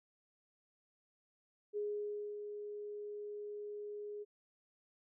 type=tone with ADSR envelope; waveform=sine; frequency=415.3 Hz; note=G#4; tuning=in tune; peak=-35 dBFS; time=1.73-4.25 s; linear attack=38 ms; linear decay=600 ms; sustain=-7 dB; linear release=30 ms; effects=none